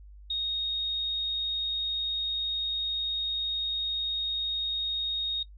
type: tone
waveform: sine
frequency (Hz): 3729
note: A#7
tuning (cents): 0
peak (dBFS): -27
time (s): 0.3-5.43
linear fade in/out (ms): 5
effects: noise-tail reverb RT60 0.1 s tail -20 dB re dry + added 50 Hz sine -46 dBFS peak until 5.57 s